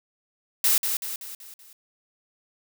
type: noise with echo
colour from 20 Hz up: blue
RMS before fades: -20 dBFS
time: 0.64-0.78 s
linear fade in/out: 2 ms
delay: 190 ms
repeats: 5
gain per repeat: -6 dB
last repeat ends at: 1.73 s
effects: none